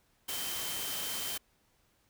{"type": "tone in noise", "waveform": "sine", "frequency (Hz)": 3112, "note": "G7", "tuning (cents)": -13, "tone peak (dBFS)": -42, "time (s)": [0.28, 1.38], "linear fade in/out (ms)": 10, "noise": "white", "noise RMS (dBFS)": -37, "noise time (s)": [0.28, 1.38], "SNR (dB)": -8, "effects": ["pink hiss -71 dBFS RMS until 2.09 s"]}